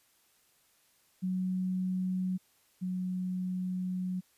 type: tone pair in turn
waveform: sine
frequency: 185 / 183.51 Hz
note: F#3 / F#3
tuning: 0 / -14 cents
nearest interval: unison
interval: 14 cents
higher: first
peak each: -29 / -31 dBFS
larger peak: first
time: 1.22-2.38 / 2.81-4.21 s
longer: second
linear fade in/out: 20 ms
effects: white hiss -68 dBFS RMS until 4.37 s + resampled to 32000 Hz